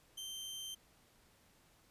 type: tone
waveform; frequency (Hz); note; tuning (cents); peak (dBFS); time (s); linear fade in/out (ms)
sawtooth; 3126; G7; -6; -40; 0.17-0.75; 10
effects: pink hiss -68 dBFS RMS until 1.9 s + resampled to 32000 Hz